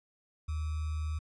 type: tone with sample-and-hold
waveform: sine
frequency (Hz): 77.78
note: D#2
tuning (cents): 0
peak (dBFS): -31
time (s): 0.48-1.19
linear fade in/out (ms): 10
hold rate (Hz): 1225
effects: resampled to 22050 Hz